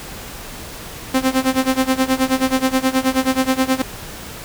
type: tone with tremolo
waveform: sawtooth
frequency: 261.6 Hz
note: C4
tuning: in tune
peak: -8 dBFS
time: 1.14-3.82 s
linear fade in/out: 5 ms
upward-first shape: sine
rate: 9.4 Hz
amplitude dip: 90%
effects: pink hiss -33 dBFS RMS until 4.44 s